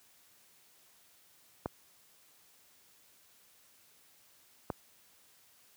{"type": "clicks", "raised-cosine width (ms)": 1, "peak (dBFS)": -19, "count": 2, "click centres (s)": [1.659, 4.702], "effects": ["white hiss -64 dBFS RMS until 5.76 s", "high-pass 60 Hz 12 dB/octave"]}